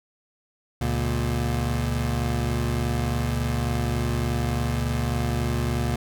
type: tone pair together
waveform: 25% pulse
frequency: 71 / 118.56 Hz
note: C#2 / A#2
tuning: +42 / +30 cents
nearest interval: major sixth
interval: 888 cents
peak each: -22 dBFS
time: 0.81-5.96 s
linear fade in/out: 5 ms
effects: none